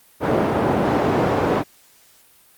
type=band-pass noise; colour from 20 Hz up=white; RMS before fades=-19 dBFS; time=0.2-1.64 s; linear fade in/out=50 ms; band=110 to 620 Hz; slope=12 dB/octave; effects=white hiss -53 dBFS RMS until 2.57 s + Opus 32 kbps